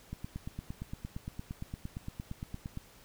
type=click train; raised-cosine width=5 ms; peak=-26 dBFS; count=24; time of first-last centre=0.13-2.774 s; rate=8.7 Hz; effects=pink hiss -58 dBFS RMS until 3.04 s